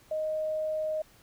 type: tone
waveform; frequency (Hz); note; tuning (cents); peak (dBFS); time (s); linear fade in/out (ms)
sine; 622.3; D#5; 0; -28; 0.11-1.02; 5
effects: pink hiss -59 dBFS RMS until 1.22 s